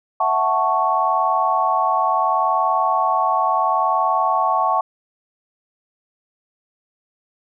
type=chord; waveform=sine; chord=F# minor seventh; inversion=third; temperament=equal; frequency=659.3 / 740 / 880 / 1108.7 Hz; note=E5 / F#5 / A5 / C#6; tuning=0 / 0 / 0 / 0 cents; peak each=-24 / -21 / -21 / -19 dBFS; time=0.2-4.81 s; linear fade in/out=5 ms; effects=none